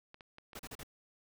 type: clicks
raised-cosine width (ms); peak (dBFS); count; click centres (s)
0.3; -35; 4; 0.144 / 0.208 / 0.384 / 0.532
type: noise bursts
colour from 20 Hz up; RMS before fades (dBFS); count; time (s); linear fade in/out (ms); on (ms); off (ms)
pink; -46; 4; 0.55-0.833; 5; 43; 37
effects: none